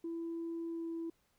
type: tone with pitch glide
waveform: sine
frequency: 333.3 to 331.2 Hz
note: E4 to E4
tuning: +19 to +8 cents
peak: -36 dBFS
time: 0.04-1.1 s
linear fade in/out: 5 ms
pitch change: -11 cents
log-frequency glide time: 0.69-0.88 s
effects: tanh soft clip ceiling -34 dBFS + pink hiss -75 dBFS RMS until 1.38 s